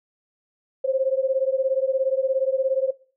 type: beating tone pair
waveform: sine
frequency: 523.3 / 540.3 Hz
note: C5 / C#5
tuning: 0 / -44 cents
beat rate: 17 Hz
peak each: -22 dBFS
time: 0.84-2.91 s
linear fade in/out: 10 ms
effects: noise-tail reverb RT60 0.4 s tail -21 dB re dry